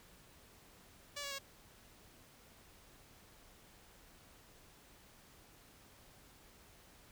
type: tone with pitch steps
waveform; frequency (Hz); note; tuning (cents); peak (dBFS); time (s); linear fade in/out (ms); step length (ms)
5% pulse; 576 / 562 / 550; D5 / C#5 / C#5; -34 / +24 / -14; -30; 1.16-1.388; 10; 76
effects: pink hiss -62 dBFS RMS until 7.11 s